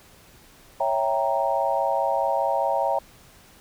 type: chord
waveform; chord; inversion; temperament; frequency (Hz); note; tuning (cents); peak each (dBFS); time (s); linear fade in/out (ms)
sine; C# diminished seventh; none; equal; 554.4 / 659.3 / 784 / 932.3; C#5 / E5 / G5 / Bb5; 0 / 0 / 0 / 0; -26; 0.8-2.99; 5
effects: pink hiss -52 dBFS RMS until 3.6 s